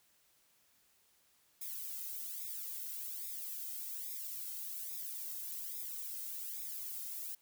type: noise with flanger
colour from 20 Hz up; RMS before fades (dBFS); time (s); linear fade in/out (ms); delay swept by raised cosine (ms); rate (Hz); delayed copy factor
violet; -43; 1.61-7.35; 5; 0.67 to 1.77; 1.2; -0.95
effects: white hiss -71 dBFS RMS until 7.41 s